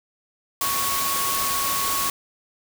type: tone in noise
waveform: sine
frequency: 1108.7 Hz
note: C#6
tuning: in tune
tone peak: -26 dBFS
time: 0.61-2.1 s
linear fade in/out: 2 ms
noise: white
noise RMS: -25 dBFS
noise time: 0.61-2.1 s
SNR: -4 dB
effects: none

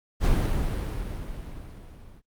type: noise with level ramp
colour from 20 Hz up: brown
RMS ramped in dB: -20 to -48 dBFS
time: 0.2-2.22 s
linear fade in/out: 50 ms
effects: Opus 48 kbps

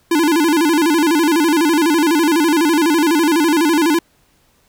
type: tone with vibrato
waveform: square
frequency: 315.6 Hz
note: D#4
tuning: 25 cents sharp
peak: -12 dBFS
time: 0.11-3.99 s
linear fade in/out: 5 ms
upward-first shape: square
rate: 12 Hz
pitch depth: 120 cents each way
effects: pink hiss -57 dBFS RMS until 4.68 s

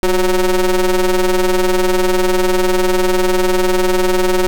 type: ring-modulated tone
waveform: 40% pulse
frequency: 186 Hz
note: F#3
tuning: 9 cents sharp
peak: -7 dBFS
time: 0.03-4.47 s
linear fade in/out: 0 ms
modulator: 176 Hz
effects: none

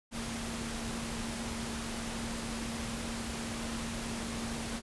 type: tone in noise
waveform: sine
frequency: 230 Hz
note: A#3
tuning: 23 cents flat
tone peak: -39 dBFS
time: 0.11-4.82 s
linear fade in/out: 50 ms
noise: pink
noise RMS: -39 dBFS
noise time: 0.11-4.82 s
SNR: -3 dB
effects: resampled to 24000 Hz

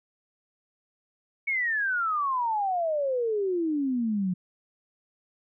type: exponential sweep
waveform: sine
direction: down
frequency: 2240 to 176.8 Hz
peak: -24 dBFS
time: 1.47-4.34 s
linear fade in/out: 10 ms
effects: none

